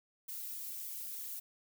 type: noise with flanger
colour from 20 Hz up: violet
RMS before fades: -43 dBFS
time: 0.28-1.4 s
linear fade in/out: 10 ms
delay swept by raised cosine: 0.87 to 4.57 ms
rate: 3.3 Hz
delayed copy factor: +0.95
effects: none